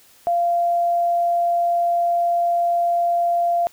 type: tone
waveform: sine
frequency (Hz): 691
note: F5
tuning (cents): -19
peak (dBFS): -16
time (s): 0.27-3.67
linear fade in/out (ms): 0
effects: white hiss -52 dBFS RMS until 3.72 s